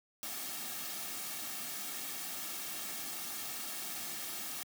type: noise with comb filter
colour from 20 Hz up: white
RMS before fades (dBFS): -41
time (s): 0.23-4.63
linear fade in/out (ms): 0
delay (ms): 2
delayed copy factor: -0.55
effects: high-pass 150 Hz 12 dB/octave